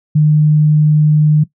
sine tone, 151.9 Hz, D#3, 41 cents flat, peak -6 dBFS, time 0.15-1.44 s, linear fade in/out 10 ms, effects noise-tail reverb RT60 0.1 s tail -17 dB re dry

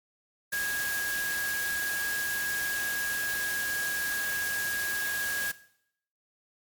sine tone in noise, 1645 Hz, G#6, 17 cents flat, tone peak -29 dBFS, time 0.52-5.52 s, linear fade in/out 10 ms, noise white, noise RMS -35 dBFS, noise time 0.52-5.52 s, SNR +3 dB, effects noise-tail reverb RT60 0.7 s tail -17 dB re dry + MP3 96 kbps

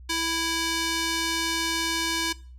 square tone with band-pass filter, 329.8 Hz, E4, 1 cent sharp, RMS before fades -27 dBFS, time 0.09-2.33 s, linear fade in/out 10 ms, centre 4600 Hz, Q 0.71, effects noise-tail reverb RT60 0.4 s tail -20 dB re dry + added 62 Hz sine -42 dBFS peak until 2.58 s

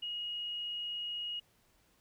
sine tone, 2884 Hz, F#7, 45 cents flat, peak -36 dBFS, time 0.02-1.4 s, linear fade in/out 10 ms, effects pink hiss -70 dBFS RMS until 2 s

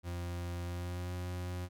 40% pulse tone with pitch glide, 87.31 to 89.51 Hz, F2 to F2, 0 to +43 cents, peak -36 dBFS, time 0.03-1.69 s, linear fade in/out 50 ms, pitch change +43 cents, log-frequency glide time 0.65-1.12 s, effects none

